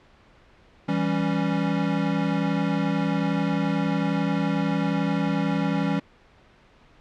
square chord, C# diminished, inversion first, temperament equal, 164.81 / 196 / 277.2 Hz, E3 / G3 / C#4, 0 / 0 / 0 cents, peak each -27 dBFS, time 0.88-6 s, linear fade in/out 10 ms, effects pink hiss -55 dBFS RMS until 7 s + low-pass 3000 Hz 12 dB/octave

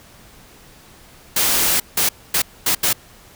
white noise bursts at uneven times, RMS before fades -17 dBFS, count 5, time 1.36-1.8 / 1.97-2.09 / 2.34-2.42 / 2.66-2.75 / 2.83-2.93 s, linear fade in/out 5 ms, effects pink hiss -46 dBFS RMS until 3.35 s

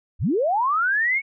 sine linear sweep, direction up, 40.46 to 2246 Hz, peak -18 dBFS, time 0.19-1.22 s, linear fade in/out 50 ms, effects none

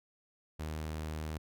sawtooth tone, 77.78 Hz, D#2, in tune, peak -33 dBFS, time 0.59-1.38 s, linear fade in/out 10 ms, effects none

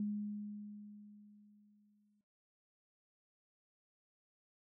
sine tone with exponential decay, 207.7 Hz, G#3, in tune, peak -34 dBFS, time 0-2.21 s, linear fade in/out 2 ms, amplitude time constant 480 ms, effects noise-tail reverb RT60 0.4 s tail -20 dB re dry

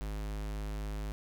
square tone, 51.91 Hz, G#1, in tune, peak -36 dBFS, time 0.01-1.12 s, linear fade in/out 0 ms, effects none

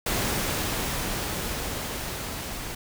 pink noise with level ramp, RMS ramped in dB -26 to -35 dBFS, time 0.06-2.75 s, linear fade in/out 5 ms, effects none

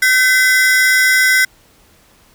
45% pulse ring-modulated tone, 1779 Hz, A6, 19 cents sharp, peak -6 dBFS, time 0.02-1.45 s, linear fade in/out 5 ms, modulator 247 Hz, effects pink hiss -50 dBFS RMS until 2.34 s

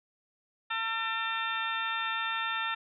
harmonic tone with a mistuned harmonic, 450.5 Hz, A4, 41 cents sharp, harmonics 2 / 3 / 4 / 5 / 6 / 7 / 8, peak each -38 / -34 / -35 / -42 / -39 / -48 / -38 dBFS, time 0.7-2.75 s, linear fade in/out 10 ms, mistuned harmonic 5, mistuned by +82 cents, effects none

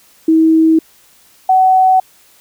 sine tone pair in turn, 321.1 / 751.5 Hz, E4 / F#5, -45 / +27 cents, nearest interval octave + minor third, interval 1472 cents, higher second, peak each -6 dBFS, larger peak neither, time 0.28-0.79 / 1.49-2 s, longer neither, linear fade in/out 5 ms, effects white hiss -48 dBFS RMS until 2.4 s

